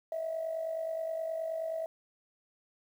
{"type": "tone with amplitude modulation", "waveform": "sine", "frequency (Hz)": 649, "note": "E5", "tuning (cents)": -27, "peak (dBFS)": -29, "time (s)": [0.12, 1.86], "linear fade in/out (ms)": 2, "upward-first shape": "sine", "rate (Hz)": 49.5, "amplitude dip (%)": 60, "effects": ["tanh soft clip ceiling -26 dBFS", "10-bit"]}